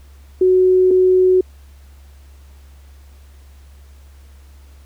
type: tone pair in turn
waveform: sine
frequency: 370 / 370 Hz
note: F#4 / F#4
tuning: 0 / 0 cents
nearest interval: unison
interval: 0 cents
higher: neither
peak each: -9 dBFS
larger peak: neither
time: 0.41-0.91 / 0.91-1.41 s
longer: neither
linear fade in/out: 5 ms
effects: added 69 Hz sine -40 dBFS peak until 4.85 s + pink hiss -54 dBFS RMS until 4.85 s